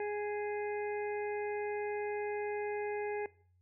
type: harmonic tone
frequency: 415.3 Hz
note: G#4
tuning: in tune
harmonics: 1 / 2 / 4 / 5 / 6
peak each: -35 / -41 / -47 / -49 / -51 dBFS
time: 0-3.26 s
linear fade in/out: 2 ms
effects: noise-tail reverb RT60 0.5 s tail -21 dB re dry + added 90 Hz sine -66 dBFS peak until 3.61 s